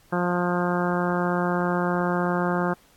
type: harmonic tone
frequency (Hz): 176.9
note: F3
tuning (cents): +23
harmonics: 1 / 2 / 3 / 4 / 5 / 6 / 7 / 8 / 9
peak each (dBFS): -25 / -28 / -30 / -31 / -32 / -33 / -33 / -34 / -35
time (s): 0.12-2.74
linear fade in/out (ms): 10
effects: pink hiss -58 dBFS RMS until 2.96 s + AAC 64 kbps